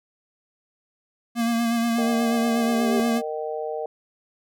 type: tone with vibrato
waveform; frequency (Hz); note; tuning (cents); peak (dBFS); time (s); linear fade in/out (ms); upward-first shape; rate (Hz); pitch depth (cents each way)
square; 232.5; A#3; -4; -21; 1.35-3.22; 50; sine; 8.3; 29
type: harmonic tone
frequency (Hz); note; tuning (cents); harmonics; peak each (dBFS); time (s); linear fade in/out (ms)
154.2; D#3; -15; 3 / 4 / 5; -29 / -31 / -33; 1.98-3.86; 2
type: tone with exponential growth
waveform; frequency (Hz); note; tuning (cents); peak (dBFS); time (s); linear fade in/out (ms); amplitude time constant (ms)
sine; 400.9; G4; +39; -21; 2.31-3; 0; 150
effects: none